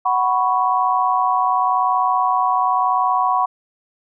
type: chord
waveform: sine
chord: F# suspended fourth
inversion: none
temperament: equal with one note detuned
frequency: 743.4 / 987.8 / 1108.7 Hz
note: F#5 / B5 / C#6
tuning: +8 / 0 / 0 cents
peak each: -19 dBFS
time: 0.05-3.46 s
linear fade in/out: 10 ms
effects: none